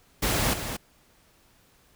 pink noise with echo, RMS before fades -25 dBFS, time 0.22-0.54 s, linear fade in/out 10 ms, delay 230 ms, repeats 1, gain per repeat -8 dB, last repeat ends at 0.77 s, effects pink hiss -61 dBFS RMS until 1.95 s

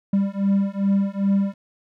triangle beating tone pair, 196.4 / 198.9 Hz, G3 / G3, +4 / +25 cents, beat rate 2.5 Hz, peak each -19 dBFS, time 0.13-1.54 s, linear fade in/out 5 ms, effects none

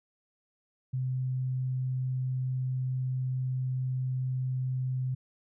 sine tone, 128.9 Hz, C3, 26 cents flat, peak -28 dBFS, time 0.93-5.15 s, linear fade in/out 10 ms, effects none

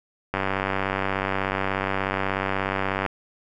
click train, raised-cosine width 0.5 ms, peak -9 dBFS, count 264, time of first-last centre 0.34-3.063 s, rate 96.6 Hz, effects none

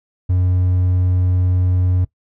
triangle tone, 91 Hz, F#2, 28 cents flat, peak -11 dBFS, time 0.29-2.05 s, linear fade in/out 10 ms, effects noise-tail reverb RT60 0.1 s tail -19 dB re dry

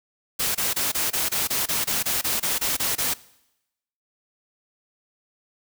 white noise bursts, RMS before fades -24 dBFS, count 15, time 0.39-3.14 s, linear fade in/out 10 ms, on 160 ms, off 25 ms, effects noise-tail reverb RT60 0.9 s tail -21 dB re dry

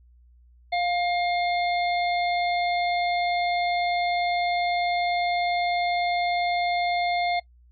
harmonic tone with a mistuned harmonic, 710 Hz, F5, 28 cents sharp, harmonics 1 / 3 / 5 / 6, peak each -23 / -29 / -36 / -37 dBFS, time 0.72-7.4 s, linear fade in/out 10 ms, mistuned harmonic 1, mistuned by -19 cents, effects noise-tail reverb RT60 0.1 s tail -22 dB re dry + added 60 Hz sine -52 dBFS peak until 7.71 s

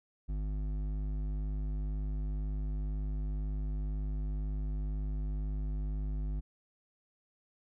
sine tone with hard clipping, 51 Hz, G#1, 31 cents flat, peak -34 dBFS, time 0.28-6.41 s, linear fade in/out 20 ms, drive 10 dB, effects none

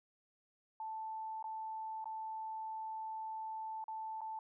sine tone with dropouts, 880 Hz, A5, in tune, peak -40 dBFS, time 0.8-4.39 s, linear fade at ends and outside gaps 2 ms, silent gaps 1.427-1.441 / 2.043-2.056 / 3.841-3.881 / 4.208-4.215 s, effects none

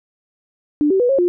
sine tone with pitch steps, 296.1 / 383.7 / 489.3 / 544 / 354.2 Hz, D4 / G4 / B4 / C#5 / F4, +14 / -37 / -16 / -33 / +24 cents, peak -12 dBFS, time 0.81-1.28 s, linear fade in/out 0 ms, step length 94 ms, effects none

